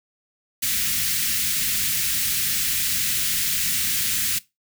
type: band-stop noise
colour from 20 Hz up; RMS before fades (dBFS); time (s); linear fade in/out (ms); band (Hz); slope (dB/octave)
white; -23; 0.62-4.39; 10; 230 to 1700; 24
effects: noise-tail reverb RT60 0.2 s tail -19 dB re dry